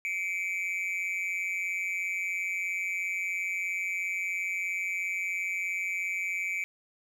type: tone with amplitude modulation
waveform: triangle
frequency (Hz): 2304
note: D7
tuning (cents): -34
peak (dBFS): -24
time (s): 0.05-6.64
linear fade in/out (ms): 0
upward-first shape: sine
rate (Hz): 183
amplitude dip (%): 85
effects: none